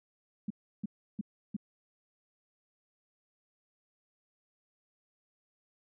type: tone bursts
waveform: sine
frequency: 207.8 Hz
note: G#3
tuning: 1 cent sharp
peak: -31 dBFS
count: 4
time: 0.48-1.566 s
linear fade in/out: 5 ms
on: 24 ms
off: 330 ms
effects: none